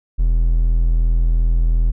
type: tone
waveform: triangle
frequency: 41.37 Hz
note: E1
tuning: 7 cents sharp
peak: -10 dBFS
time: 0.18-1.92 s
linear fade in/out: 20 ms
effects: none